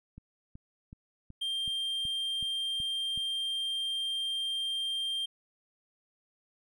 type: click train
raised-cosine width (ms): 5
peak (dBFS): -34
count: 9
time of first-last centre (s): 0.18-3.176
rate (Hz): 2.67
type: tone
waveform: triangle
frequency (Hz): 3180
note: G7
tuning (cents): +24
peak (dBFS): -29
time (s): 1.41-5.26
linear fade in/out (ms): 10
effects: none